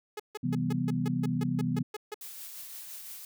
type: tone bursts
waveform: sawtooth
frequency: 422.8 Hz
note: G#4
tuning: 31 cents sharp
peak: -31 dBFS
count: 12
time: 0.17-2.144 s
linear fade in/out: 5 ms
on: 27 ms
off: 150 ms
type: chord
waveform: sine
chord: C major seventh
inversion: none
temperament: equal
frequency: 130.81 / 164.81 / 196 / 246.9 Hz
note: C3 / E3 / G3 / B3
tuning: 0 / 0 / 0 / 0 cents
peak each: -33 / -32 / -36 / -31 dBFS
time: 0.43-1.83 s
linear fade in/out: 10 ms
type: noise with tremolo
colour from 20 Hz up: blue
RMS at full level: -42 dBFS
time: 2.21-3.25 s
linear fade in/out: 2 ms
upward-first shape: triangle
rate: 5.8 Hz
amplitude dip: 35%
effects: none